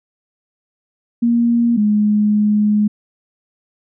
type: tone pair in turn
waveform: sine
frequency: 235.4 / 209.7 Hz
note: A#3 / G#3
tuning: +17 / +17 cents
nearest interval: major second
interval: 200 cents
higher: first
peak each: -11 dBFS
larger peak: neither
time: 1.22-1.77 / 1.77-2.88 s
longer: second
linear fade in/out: 10 ms
effects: none